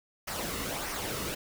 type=noise with flanger; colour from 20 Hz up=pink; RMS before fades=-35 dBFS; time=0.27-1.35 s; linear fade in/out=10 ms; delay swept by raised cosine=0.26 to 1.26 ms; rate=1.6 Hz; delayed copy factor=-0.5; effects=none